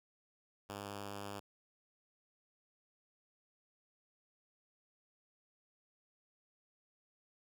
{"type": "tone", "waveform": "5% pulse", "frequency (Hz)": 101.1, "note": "G#2", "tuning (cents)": -46, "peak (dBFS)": -32, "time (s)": [0.69, 1.4], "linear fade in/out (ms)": 10, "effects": []}